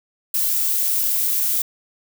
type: noise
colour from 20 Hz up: violet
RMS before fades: -20 dBFS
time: 0.34-1.62 s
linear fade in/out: 5 ms
effects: none